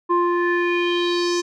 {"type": "tone with low-pass filter sweep", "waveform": "square", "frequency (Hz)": 349.2, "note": "F4", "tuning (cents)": 0, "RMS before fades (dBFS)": -20, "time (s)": [0.09, 1.42], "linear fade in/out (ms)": 20, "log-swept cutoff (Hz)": [990, 6200], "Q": 3.9, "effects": []}